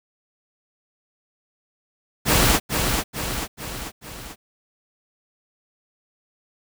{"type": "noise with echo", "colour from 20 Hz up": "pink", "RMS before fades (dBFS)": -17, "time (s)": [2.25, 2.6], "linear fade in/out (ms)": 50, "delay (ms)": 440, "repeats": 4, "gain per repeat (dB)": -5, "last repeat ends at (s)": 4.36, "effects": []}